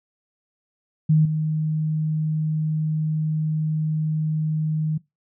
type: tone with level steps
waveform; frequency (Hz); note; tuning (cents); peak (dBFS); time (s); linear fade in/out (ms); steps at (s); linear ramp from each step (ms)
sine; 155.56; D#3; 0; -13 / -20; 1.09-4.98; 10; 1.25; 5
effects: noise-tail reverb RT60 0.2 s tail -21 dB re dry